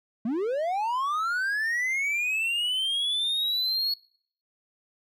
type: linear sweep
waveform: triangle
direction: up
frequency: 207.7 to 4377 Hz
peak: -23 dBFS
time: 0.25-3.94 s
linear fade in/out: 5 ms
effects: noise-tail reverb RT60 0.6 s tail -25 dB re dry